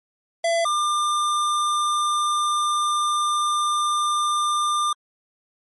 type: tone pair in turn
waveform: square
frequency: 672 / 1197.4 Hz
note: E5 / D6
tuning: +33 / +33 cents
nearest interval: minor seventh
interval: 1000 cents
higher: second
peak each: -19 / -20 dBFS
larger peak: first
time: 0.44-0.65 / 0.65-4.93 s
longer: second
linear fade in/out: 5 ms
effects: MP3 48 kbps